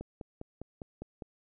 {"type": "click train", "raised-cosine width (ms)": 2, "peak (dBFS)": -27, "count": 7, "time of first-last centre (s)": [0.01, 1.222], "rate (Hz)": 4.95, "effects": []}